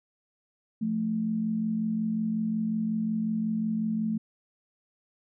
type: tone pair together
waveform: sine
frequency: 174.5 / 220 Hz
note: F3 / A3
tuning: -1 / 0 cents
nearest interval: major third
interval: 401 cents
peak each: -34 / -26 dBFS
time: 0.81-4.18 s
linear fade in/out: 10 ms
effects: none